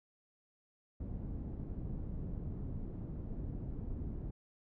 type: low-pass noise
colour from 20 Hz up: pink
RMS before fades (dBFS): -41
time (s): 1-4.31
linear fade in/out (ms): 5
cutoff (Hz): 240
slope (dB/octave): 12
effects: none